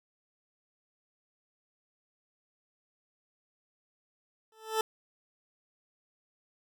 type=tone with exponential growth; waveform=20% pulse; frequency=440 Hz; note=A4; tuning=in tune; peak=-19 dBFS; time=4.52-4.81 s; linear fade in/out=2 ms; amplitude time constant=61 ms; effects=none